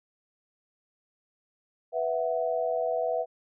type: chord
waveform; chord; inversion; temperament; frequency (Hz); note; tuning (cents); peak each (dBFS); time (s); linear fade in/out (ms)
sine; B suspended fourth; none; equal; 493.9 / 659.3 / 740; B4 / E5 / F#5; 0 / 0 / 0; -30 / -28 / -33; 1.92-3.26; 50
effects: none